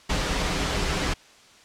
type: noise with comb filter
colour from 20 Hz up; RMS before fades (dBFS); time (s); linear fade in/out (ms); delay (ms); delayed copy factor
pink; -25; 0.09-1.14; 10; 8.7; -0.55
effects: white hiss -52 dBFS RMS until 1.64 s + low-pass 6000 Hz 12 dB/octave